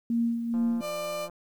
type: tone with tremolo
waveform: sine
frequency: 233.1 Hz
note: A#3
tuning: in tune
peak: -22 dBFS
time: 0.1-0.81 s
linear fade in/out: 2 ms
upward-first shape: sine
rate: 2.3 Hz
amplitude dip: 55%
type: click train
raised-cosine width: 1 ms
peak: -32 dBFS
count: 132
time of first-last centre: 0.54-1.297 s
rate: 173 Hz
type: tone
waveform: 35% pulse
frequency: 596 Hz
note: D5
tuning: 25 cents sharp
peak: -29 dBFS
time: 0.8-1.29 s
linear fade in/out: 50 ms
effects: 10-bit